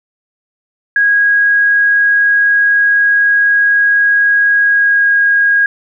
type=tone with pitch glide; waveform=sine; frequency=1646 to 1636.5 Hz; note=G#6 to G#6; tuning=-16 to -26 cents; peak=-7 dBFS; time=0.96-5.66 s; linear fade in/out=2 ms; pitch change=-10 cents; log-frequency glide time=4.62-5.1 s; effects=none